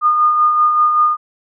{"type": "tone with tremolo", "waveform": "sine", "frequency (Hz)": 1221, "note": "D#6", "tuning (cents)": -33, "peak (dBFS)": -8, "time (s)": [0.01, 1.17], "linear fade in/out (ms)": 50, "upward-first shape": "sine", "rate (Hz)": 5.2, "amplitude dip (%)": 40, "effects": []}